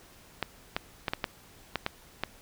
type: clicks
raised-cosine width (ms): 0.3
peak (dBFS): -12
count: 8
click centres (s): 0.427 / 0.765 / 1.082 / 1.135 / 1.242 / 1.757 / 1.864 / 2.236
effects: pink hiss -55 dBFS RMS until 2.41 s